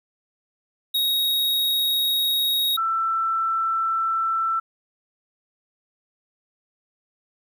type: tone pair in turn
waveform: square / sine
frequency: 3773 / 1334 Hz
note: A#7 / E6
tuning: +20 / +20 cents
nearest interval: octave + tritone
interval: 1800 cents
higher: first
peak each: -20 dBFS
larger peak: neither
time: 0.94-2.77 / 2.77-4.6 s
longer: neither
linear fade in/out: 10 ms
effects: 10-bit